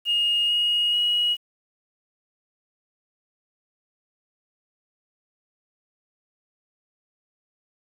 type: tone with pitch steps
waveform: sine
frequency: 2852 / 2877 / 2902 Hz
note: F7 / F#7 / F#7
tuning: +36 / -49 / -34 cents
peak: -18 dBFS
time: 0.05-1.37 s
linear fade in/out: 50 ms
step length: 440 ms
effects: tanh soft clip ceiling -15 dBFS + 8-bit